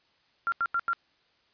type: tone bursts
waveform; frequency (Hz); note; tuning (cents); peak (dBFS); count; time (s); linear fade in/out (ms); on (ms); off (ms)
sine; 1380; F6; -21; -24; 4; 0.47-0.932; 0; 51; 86
effects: white hiss -67 dBFS RMS until 1.53 s + resampled to 11025 Hz